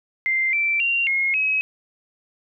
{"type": "tone with pitch steps", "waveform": "sine", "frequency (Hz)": [2090, 2338, 2764, 2155, 2550], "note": ["C7", "D7", "F7", "C#7", "D#7"], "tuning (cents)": [-2, -8, -19, -49, 42], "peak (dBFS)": -18, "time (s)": [0.26, 1.61], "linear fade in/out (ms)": 0, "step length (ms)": 270, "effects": []}